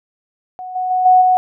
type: tone with level steps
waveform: sine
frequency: 738 Hz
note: F#5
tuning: 5 cents flat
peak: -26 / -17 / -13 / -6 / -9 dBFS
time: 0.59-1.37 s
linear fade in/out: 0 ms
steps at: 0.75 / 0.9 / 1.05 / 1.21 s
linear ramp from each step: 10 ms
effects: none